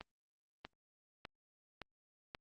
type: accelerating click train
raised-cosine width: 0.3 ms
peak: -29 dBFS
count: 5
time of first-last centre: 0.01-2.349 s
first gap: 640 ms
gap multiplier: 0.94
effects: Opus 32 kbps